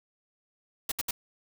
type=noise bursts; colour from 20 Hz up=white; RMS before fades=-30 dBFS; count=3; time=0.89-1.11 s; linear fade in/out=5 ms; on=28 ms; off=68 ms; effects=none